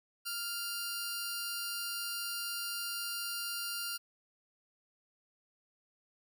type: tone pair together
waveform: 15% pulse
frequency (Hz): 1397 / 4699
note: F6 / D8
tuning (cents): 0 / 0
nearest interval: octave + major sixth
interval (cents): 2100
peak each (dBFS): -32 / -33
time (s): 0.25-3.98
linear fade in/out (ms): 20
effects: none